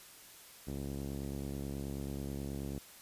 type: tone with low-pass filter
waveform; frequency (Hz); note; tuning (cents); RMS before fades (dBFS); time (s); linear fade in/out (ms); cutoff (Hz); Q
5% pulse; 69.3; C#2; 0; -40; 0.67-2.79; 5; 280; 0.79
effects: white hiss -55 dBFS RMS until 3.01 s + resampled to 32000 Hz